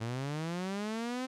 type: linear sweep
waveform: sawtooth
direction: up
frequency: 109.1 to 261.6 Hz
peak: -30 dBFS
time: 0-1.27 s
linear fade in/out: 20 ms
effects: low-pass 8000 Hz 12 dB/octave